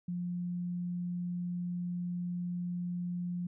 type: tone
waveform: sine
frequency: 176.5 Hz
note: F3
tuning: 19 cents sharp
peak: -33 dBFS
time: 0.08-3.47 s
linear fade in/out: 5 ms
effects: none